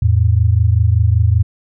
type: tone pair together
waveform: sine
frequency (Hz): 84.68 / 109.9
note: E2 / A2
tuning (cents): +47 / -2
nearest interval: perfect fourth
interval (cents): 451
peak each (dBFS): -12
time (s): 0.02-1.43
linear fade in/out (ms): 5
effects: none